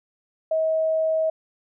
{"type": "tone", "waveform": "sine", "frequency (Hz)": 638, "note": "D#5", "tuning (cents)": 43, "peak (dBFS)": -19, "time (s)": [0.51, 1.3], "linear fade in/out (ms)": 5, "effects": []}